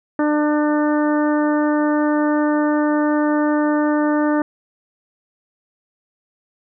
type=harmonic tone; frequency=299.1 Hz; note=D4; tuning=32 cents sharp; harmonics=1 / 2 / 3 / 4 / 5 / 6; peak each=-16 / -22 / -26 / -28 / -30 / -32 dBFS; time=0.19-4.42 s; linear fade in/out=2 ms; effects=none